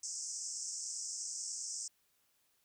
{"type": "band-pass noise", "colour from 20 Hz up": "white", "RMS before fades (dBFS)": -42, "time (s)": [0.03, 1.88], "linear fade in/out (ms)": 5, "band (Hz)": [5200, 8300], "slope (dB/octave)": 96, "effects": ["white hiss -75 dBFS RMS until 2.64 s"]}